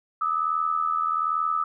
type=tone pair together; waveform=sine; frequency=1208.8 / 1290 Hz; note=D6 / E6; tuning=+50 / -38 cents; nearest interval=minor second; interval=112 cents; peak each=-26 / -24 dBFS; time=0.21-1.64 s; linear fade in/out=5 ms; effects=none